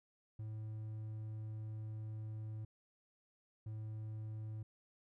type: tone bursts at uneven times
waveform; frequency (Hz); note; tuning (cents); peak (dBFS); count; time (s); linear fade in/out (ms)
triangle; 108.7; A2; -21; -40; 2; 0.39-2.65 / 3.66-4.63; 5
effects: none